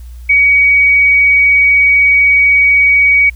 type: tone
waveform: sine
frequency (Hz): 2258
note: C#7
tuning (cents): +31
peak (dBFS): -5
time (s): 0.29-3.3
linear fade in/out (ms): 10
effects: added 60 Hz sine -27 dBFS peak until 3.35 s + white hiss -49 dBFS RMS until 3.35 s